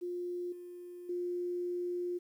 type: tone with level steps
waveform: sine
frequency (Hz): 353.9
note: F4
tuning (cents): +23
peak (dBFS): -35 / -44 / -33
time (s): 0.01-2.19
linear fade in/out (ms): 20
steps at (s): 0.52 / 1.09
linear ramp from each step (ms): 5
effects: 11-bit